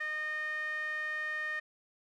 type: tone with band-pass filter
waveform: sawtooth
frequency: 613 Hz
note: D#5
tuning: 26 cents flat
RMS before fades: -36 dBFS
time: 0-1.6 s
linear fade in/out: 10 ms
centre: 1800 Hz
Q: 7.4
effects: none